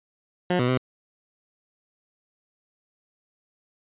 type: tone with pitch steps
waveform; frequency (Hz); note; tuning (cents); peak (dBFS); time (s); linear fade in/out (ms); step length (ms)
15% pulse; 179.3 / 124 / 128.2; F3 / B2 / C3; +46 / +7 / -35; -14; 0.5-0.776; 5; 92
effects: resampled to 8000 Hz